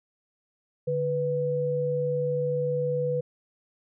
sine tone pair together, 146.84 / 493.9 Hz, D3 / B4, 0 / 0 cents, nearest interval octave + major sixth, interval 2100 cents, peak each -30 / -25 dBFS, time 0.87-3.21 s, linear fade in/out 10 ms, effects none

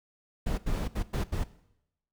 brown noise bursts at uneven times, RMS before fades -29 dBFS, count 5, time 0.46-0.58 / 0.66-0.88 / 0.95-1.03 / 1.13-1.24 / 1.32-1.44 s, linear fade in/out 10 ms, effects noise-tail reverb RT60 0.8 s tail -17 dB re dry

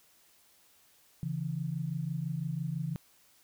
sine tone pair together, 138.83 / 164.81 Hz, C#3 / E3, +3 / 0 cents, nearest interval minor third, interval 297 cents, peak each -35 / -34 dBFS, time 1.23-2.96 s, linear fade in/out 0 ms, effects white hiss -64 dBFS RMS until 3.43 s

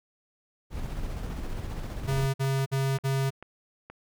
brown noise with tremolo, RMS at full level -32 dBFS, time 0.7-2.28 s, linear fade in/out 50 ms, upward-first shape square, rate 15 Hz, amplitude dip 30%
square tone bursts, 135.3 Hz, C#3, 42 cents flat, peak -25 dBFS, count 4, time 2.07-3.306 s, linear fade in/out 20 ms, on 270 ms, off 52 ms
clicks, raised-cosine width 0.5 ms, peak -28 dBFS, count 5, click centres 2.444 / 2.591 / 2.986 / 3.426 / 3.9 s
effects none

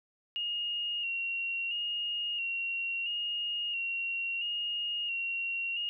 sine tone with vibrato, 2800 Hz, F7, 4 cents sharp, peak -31 dBFS, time 0.36-5.89 s, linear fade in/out 0 ms, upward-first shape square, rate 0.74 Hz, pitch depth 34 cents each way, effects none

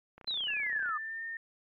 click train, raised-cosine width 0.5 ms, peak -36 dBFS, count 23, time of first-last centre 0.18-0.892 s, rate 30.9 Hz
sine exponential sweep, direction down, 4155 to 1180 Hz, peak -31 dBFS, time 0.27-0.98 s, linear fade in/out 10 ms
sine tone with pitch glide, 1700 to 1822 Hz, G#6 to A#6, +40 to -40 cents, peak -36 dBFS, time 0.48-1.37 s, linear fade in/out 2 ms, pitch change +120 cents, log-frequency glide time 0.64-1.25 s
effects MP3 64 kbps

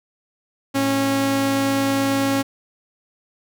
sawtooth tone pair together, 111.41 / 274 Hz, A2 / C#4, +22 / -20 cents, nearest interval octave + major third, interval 1558 cents, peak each -25 / -14 dBFS, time 0.74-2.43 s, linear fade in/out 20 ms, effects none

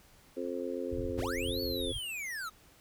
harmonic tone, 88 Hz, F2, 14 cents sharp, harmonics 3 / 4 / 5 / 6, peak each -39 / -39 / -39 / -39 dBFS, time 0.36-1.93 s, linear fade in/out 20 ms
white low-pass noise, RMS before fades -41 dBFS, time 0.91-1.99 s, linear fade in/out 5 ms, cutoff 120 Hz, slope 96 dB/octave
square linear two-way sweep, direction up then down, 60 to 4510 to 1228 Hz, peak -37 dBFS, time 1.17-2.5 s, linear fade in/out 20 ms, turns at 1.61 s
effects pink hiss -61 dBFS RMS until 2.8 s

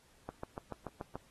click train, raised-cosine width 1 ms, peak -26 dBFS, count 7, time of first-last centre 0.29-1.156 s, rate 6.93 Hz, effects pink hiss -66 dBFS RMS until 1.3 s + AAC 32 kbps

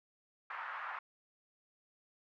white band-pass noise, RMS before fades -43 dBFS, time 0.5-0.99 s, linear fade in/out 5 ms, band 920 to 1600 Hz, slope 24 dB/octave, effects none

